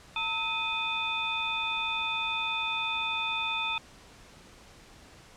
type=tone cluster; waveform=sine; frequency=905 / 1290 / 2499 / 3551 Hz; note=A5 / E6 / D#7 / A7; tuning=+48 / -38 / +7 / +15 cents; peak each=-35 / -38 / -31 / -34 dBFS; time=0.16-3.78 s; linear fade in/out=2 ms; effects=pink hiss -53 dBFS RMS until 5.36 s + low-pass 8000 Hz 12 dB/octave